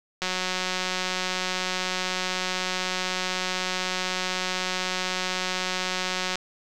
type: click train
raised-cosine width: 0.2 ms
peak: -10 dBFS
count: 1130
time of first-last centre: 0.22-6.356 s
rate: 184 Hz
effects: none